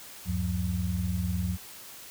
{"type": "tone cluster", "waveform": "sine", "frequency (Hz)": [76.4, 96.4, 180.5], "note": ["D#2", "G2", "F#3"], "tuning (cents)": [-31, -28, -43], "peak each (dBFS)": -31, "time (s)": [0.25, 1.58], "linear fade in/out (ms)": 50, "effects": ["white hiss -46 dBFS RMS until 2.1 s"]}